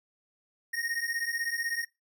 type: beating tone pair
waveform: square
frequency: 1850 / 1866 Hz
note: A#6 / A#6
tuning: -14 / +1 cents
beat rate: 16 Hz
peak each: -34 / -34 dBFS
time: 0.73-1.85 s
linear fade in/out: 10 ms
effects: noise-tail reverb RT60 0.2 s tail -20 dB re dry